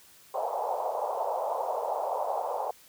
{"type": "band-pass noise", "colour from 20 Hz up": "white", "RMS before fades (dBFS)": -31, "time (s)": [0.34, 2.71], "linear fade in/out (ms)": 5, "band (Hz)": [500, 930], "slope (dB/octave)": 48, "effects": ["white hiss -56 dBFS RMS until 2.88 s"]}